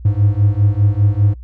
triangle beating tone pair, 100 / 105 Hz, G2 / G#2, +35 / +19 cents, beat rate 5 Hz, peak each -12 dBFS, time 0.05-1.34 s, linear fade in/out 5 ms, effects noise-tail reverb RT60 0.1 s tail -23 dB re dry + added 60 Hz sine -30 dBFS peak until 1.43 s

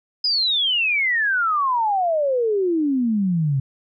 sine exponential sweep, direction down, 5050 to 130.81 Hz, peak -17 dBFS, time 0.24-3.6 s, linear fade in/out 5 ms, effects none

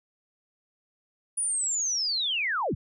sine linear sweep, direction down, 9790 to 49 Hz, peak -25 dBFS, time 1.37-2.75 s, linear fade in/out 10 ms, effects none

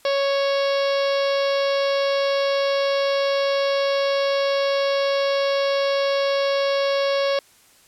harmonic tone, 554.4 Hz, C#5, in tune, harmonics 1 / 2 / 3 / 4 / 5 / 6 / 7 / 8 / 9 / 10, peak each -19 / -29 / -33 / -34 / -35 / -34 / -36 / -35 / -39 / -37 dBFS, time 0.05-7.39 s, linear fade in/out 2 ms, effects white hiss -54 dBFS RMS until 7.87 s + low-pass 12000 Hz 12 dB/octave

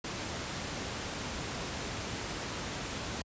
pink noise, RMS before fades -37 dBFS, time 0.04-3.22 s, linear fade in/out 5 ms, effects high-pass 60 Hz 12 dB/octave + resampled to 16000 Hz

